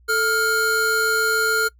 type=tone pair together; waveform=square; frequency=440 / 1407 Hz; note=A4 / F6; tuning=0 / +12 cents; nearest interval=octave + minor sixth; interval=2012 cents; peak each=-24 / -19 dBFS; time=0.08-1.69 s; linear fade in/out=20 ms; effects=noise-tail reverb RT60 0.1 s tail -24 dB re dry + added 60 Hz sine -50 dBFS peak until 1.79 s